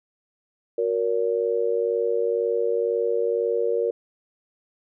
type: tone with amplitude modulation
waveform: sine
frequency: 468 Hz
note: A#4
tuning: 7 cents sharp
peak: -16 dBFS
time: 0.78-3.91 s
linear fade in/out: 5 ms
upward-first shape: sine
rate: 102 Hz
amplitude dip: 95%
effects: none